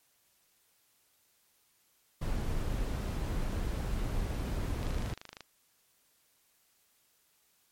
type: noise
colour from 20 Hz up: brown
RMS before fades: -33 dBFS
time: 2.21-5.14 s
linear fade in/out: 10 ms
type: click train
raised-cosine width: 0.2 ms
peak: -27 dBFS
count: 16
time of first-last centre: 4.83-5.407 s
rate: 26 Hz
effects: white hiss -70 dBFS RMS until 7.71 s + MP3 64 kbps